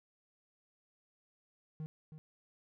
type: tone with echo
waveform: triangle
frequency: 155.7 Hz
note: D#3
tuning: 2 cents sharp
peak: -37 dBFS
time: 1.8-1.86 s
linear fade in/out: 0 ms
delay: 320 ms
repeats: 1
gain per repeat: -9 dB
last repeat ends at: 2.18 s
effects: none